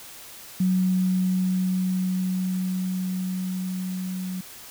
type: tone with level ramp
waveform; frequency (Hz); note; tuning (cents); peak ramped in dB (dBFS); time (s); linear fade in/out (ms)
sine; 185; F#3; 0; -18 to -28; 0.6-4.41; 5
effects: white hiss -43 dBFS RMS until 4.7 s